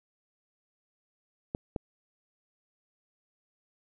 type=clicks; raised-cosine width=2 ms; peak=-18 dBFS; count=2; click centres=1.549 / 1.762 s; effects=none